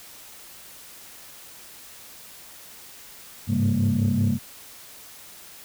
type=tone cluster; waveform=sine; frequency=100.3 / 105.5 / 136.3 / 198.5 / 231 Hz; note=G2 / G#2 / C#3 / G3 / A#3; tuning=+40 / +28 / -29 / +22 / -16 cents; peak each=-23 / -26 / -26 / -25 / -23 dBFS; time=3.47-4.39 s; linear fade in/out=50 ms; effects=tanh soft clip ceiling -13 dBFS + white hiss -45 dBFS RMS until 5.64 s